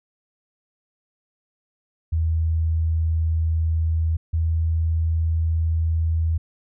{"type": "tone pair in turn", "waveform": "sine", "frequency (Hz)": [80.9, 81.34], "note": ["E2", "E2"], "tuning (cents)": [-32, -23], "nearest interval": "unison", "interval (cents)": 9, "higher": "second", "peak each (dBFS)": -18, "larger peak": "neither", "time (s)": [[2.12, 4.17], [4.33, 6.38]], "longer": "neither", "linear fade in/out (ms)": 10, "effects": []}